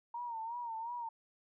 sine tone with vibrato, 928 Hz, A#5, 8 cents flat, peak -38 dBFS, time 0.14-1.09 s, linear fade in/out 5 ms, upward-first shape sine, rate 2.8 Hz, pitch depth 79 cents each way, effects none

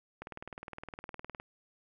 click train, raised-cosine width 0.5 ms, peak -27 dBFS, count 24, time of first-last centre 0.22-1.399 s, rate 19.5 Hz, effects none

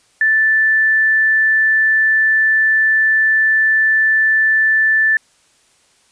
sine tone, 1760 Hz, A6, in tune, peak -10 dBFS, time 0.21-5.17 s, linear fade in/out 2 ms, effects white hiss -55 dBFS RMS until 6.11 s + resampled to 22050 Hz

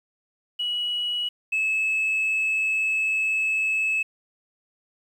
sine tone pair in turn, 2923 / 2598 Hz, F#7 / E7, -22 / -26 cents, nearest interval major second, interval 204 cents, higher first, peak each -23 / -19 dBFS, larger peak second, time 0.59-1.29 / 1.52-4.03 s, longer second, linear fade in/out 10 ms, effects tanh soft clip ceiling -19 dBFS + 9-bit

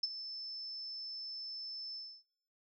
sine tone with ADSR envelope, 5274 Hz, E8, in tune, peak -28 dBFS, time 0.03-2.23 s, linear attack 6 ms, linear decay 26 ms, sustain -14 dB, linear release 280 ms, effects noise-tail reverb RT60 0.6 s tail -17 dB re dry

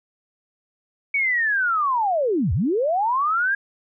sine linear two-way sweep, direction down then up, 2271 to 69.3 to 1647 Hz, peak -18 dBFS, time 1.14-3.55 s, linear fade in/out 5 ms, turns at 2.53 s, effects none

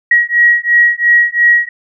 sine beating tone pair, 1902 / 1904.9 Hz, A#6 / A#6, +34 / +37 cents, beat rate 2.9 Hz, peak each -10 dBFS, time 0.11-1.69 s, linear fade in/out 5 ms, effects none

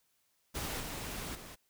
pink noise with level steps, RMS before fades -38 / -41 / -49 dBFS, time 0.54-1.56 s, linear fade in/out 20 ms, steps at 0.8 / 1.35 s, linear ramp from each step 2 ms, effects white hiss -75 dBFS RMS until 1.69 s

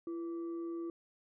sine tone with frequency modulation, 336.6 Hz, E4, 36 cents sharp, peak -37 dBFS, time 0.07-0.9 s, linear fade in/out 2 ms, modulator 823 Hz, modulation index 0.23, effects none

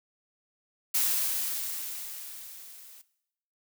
blue noise with level ramp, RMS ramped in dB -25 to -51 dBFS, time 0.94-3.02 s, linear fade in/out 10 ms, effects noise-tail reverb RT60 0.8 s tail -18 dB re dry

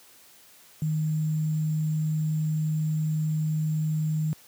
sine tone with sample-and-hold, 155.3 Hz, D#3, 3 cents flat, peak -23 dBFS, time 0.82-4.33 s, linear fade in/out 0 ms, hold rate 7350 Hz, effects white hiss -54 dBFS RMS until 4.47 s + high-pass 80 Hz 12 dB/octave

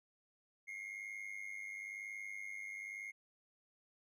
triangle tone with amplitude modulation, 2139 Hz, C7, 38 cents sharp, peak -39 dBFS, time 0.67-3.12 s, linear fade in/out 20 ms, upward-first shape sine, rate 101 Hz, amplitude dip 70%, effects none

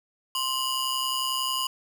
sawtooth ring-modulated tone, 1969 Hz, B6, 6 cents flat, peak -19 dBFS, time 0.35-1.67 s, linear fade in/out 2 ms, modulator 919 Hz, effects none

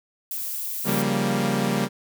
violet noise, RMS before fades -30 dBFS, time 0.31-1.02 s, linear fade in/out 2 ms
sawtooth chord, G half-diminished seventh, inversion second, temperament equal, 138.59 / 174.61 / 196 / 233.1 Hz, Db3 / F3 / G3 / Bb3, 0 / 0 / 0 / 0 cents, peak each -24 / -27 / -21 / -22 dBFS, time 0.84-1.89 s, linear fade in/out 50 ms
effects none

